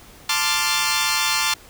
10% pulse chord, D minor seventh, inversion second, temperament equal, 880 / 1046.5 / 1174.7 / 1396.9 Hz, A5 / C6 / D6 / F6, 0 / 0 / 0 / 0 cents, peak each -16 dBFS, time 0.29-1.54 s, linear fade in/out 5 ms, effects pink hiss -46 dBFS RMS until 1.69 s

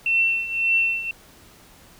sine tone with tremolo, 2698 Hz, E7, 40 cents sharp, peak -15 dBFS, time 0.06-1.11 s, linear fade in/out 2 ms, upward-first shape triangle, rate 1.8 Hz, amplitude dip 80%, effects pink hiss -50 dBFS RMS until 1.99 s

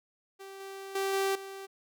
sawtooth tone with level steps, 389.4 Hz, G4, 12 cents flat, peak -40 / -37 / -25 / -23 / -37 dBFS, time 0.39-1.67 s, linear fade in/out 20 ms, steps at 0.6 / 0.95 / 1.13 / 1.35 s, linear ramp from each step 5 ms, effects none

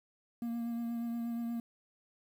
triangle tone with vibrato, 233.9 Hz, A#3, 6 cents sharp, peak -32 dBFS, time 0.42-1.6 s, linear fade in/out 2 ms, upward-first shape triangle, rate 8.4 Hz, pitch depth 21 cents each way, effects 10-bit

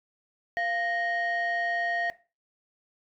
sine tone pair together, 693.4 / 1864.7 Hz, F5 / A#6, -13 / 0 cents, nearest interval octave + perfect fourth, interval 1713 cents, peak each -27 dBFS, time 0.57-2.1 s, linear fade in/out 0 ms, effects noise-tail reverb RT60 0.3 s tail -17 dB re dry + tanh soft clip ceiling -22 dBFS

